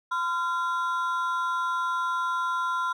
triangle ring-modulated tone, 1200 Hz, D6, 37 cents sharp, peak -20 dBFS, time 0.11-2.93 s, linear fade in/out 10 ms, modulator 180 Hz, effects none

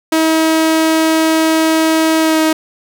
sawtooth tone with pitch glide, 320 to 316 Hz, D#4 to D#4, +49 to +27 cents, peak -6 dBFS, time 0.12-2.53 s, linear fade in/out 5 ms, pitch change -22 cents, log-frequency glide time 2.2-2.4 s, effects none

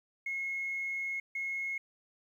sine tone bursts at uneven times, 2168 Hz, C#7, 39 cents flat, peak -32 dBFS, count 2, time 0.26-1.2 / 1.35-1.78 s, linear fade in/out 5 ms, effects tanh soft clip ceiling -28 dBFS + 11-bit

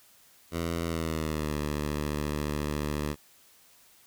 10% pulse tone with pitch glide, 83.8 to 74.23 Hz, E2 to D2, +29 to +19 cents, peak -21 dBFS, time 0.51-3.16 s, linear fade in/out 50 ms, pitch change -210 cents, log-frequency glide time 0.85-1.57 s, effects white hiss -59 dBFS RMS until 4.06 s

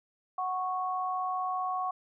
sine tone pair together, 740 / 1104.9 Hz, F#5 / C#6, 0 / -6 cents, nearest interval perfect fifth, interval 694 cents, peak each -32 / -32 dBFS, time 0.38-1.91 s, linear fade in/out 5 ms, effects none

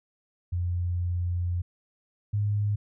sine tone pair in turn, 88.1 / 103.48 Hz, F2 / G#2, +16 / -6 cents, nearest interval minor third, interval 278 cents, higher second, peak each -25 / -23 dBFS, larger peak second, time 0.52-1.62 / 2.33-2.76 s, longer first, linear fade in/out 10 ms, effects none

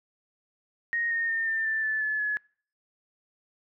sine tone with pitch steps, 1867 / 1842.4 / 1818 / 1794.1 / 1770.4 / 1747 / 1724 / 1701.2 Hz, A#6 / A#6 / A#6 / A6 / A6 / A6 / A6 / G#6, +2 / -21 / -44 / +33 / +10 / -13 / -36 / +41 cents, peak -25 dBFS, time 0.93-2.37 s, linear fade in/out 0 ms, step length 180 ms, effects noise-tail reverb RT60 0.5 s tail -26 dB re dry

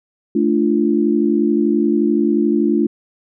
sine chord, D minor, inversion second, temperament equal with one note detuned, 220 / 293.7 / 345.2 Hz, A3 / D4 / F4, 0 / 0 / -20 cents, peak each -17 dBFS, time 0.35-2.87 s, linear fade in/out 5 ms, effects none

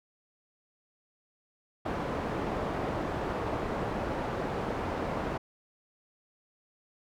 white low-pass noise, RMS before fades -33 dBFS, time 1.85-5.38 s, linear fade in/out 10 ms, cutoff 760 Hz, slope 12 dB/octave, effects none

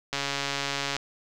click train, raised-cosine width 0.2 ms, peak -11 dBFS, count 118, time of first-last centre 0.13-0.966 s, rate 140 Hz, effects none

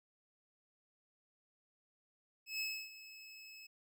25% pulse tone with ADSR envelope, 2589 Hz, E7, 32 cents flat, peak -32 dBFS, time 2.46-3.67 s, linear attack 140 ms, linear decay 290 ms, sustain -16 dB, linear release 9 ms, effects none

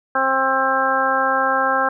harmonic tone, 265.5 Hz, C4, 25 cents sharp, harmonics 1 / 2 / 3 / 4 / 5 / 6, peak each -30 / -23 / -22 / -22 / -21 / -22 dBFS, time 0.15-1.89 s, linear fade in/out 5 ms, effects none

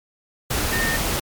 sine tone in noise, 1827 Hz, A#6, 35 cents flat, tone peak -23 dBFS, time 0.72-0.97 s, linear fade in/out 10 ms, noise pink, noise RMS -23 dBFS, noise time 0.5-1.2 s, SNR -3 dB, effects MP3 96 kbps

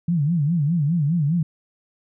sine tone with vibrato, 157.5 Hz, D#3, 21 cents sharp, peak -17 dBFS, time 0.08-1.43 s, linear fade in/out 5 ms, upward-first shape sine, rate 4.9 Hz, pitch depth 200 cents each way, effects none

